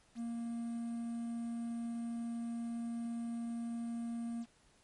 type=tone with quantisation; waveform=triangle; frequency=233.1 Hz; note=A#3; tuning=in tune; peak=-35 dBFS; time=0.15-4.46 s; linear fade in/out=50 ms; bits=10; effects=pink hiss -68 dBFS RMS until 4.83 s + MP3 48 kbps